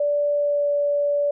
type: tone with pitch glide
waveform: sine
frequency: 582 to 577.6 Hz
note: D5 to D5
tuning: -16 to -29 cents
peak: -18 dBFS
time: 0-1.31 s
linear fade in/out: 5 ms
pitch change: -13 cents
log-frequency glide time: 0.33-0.7 s
effects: none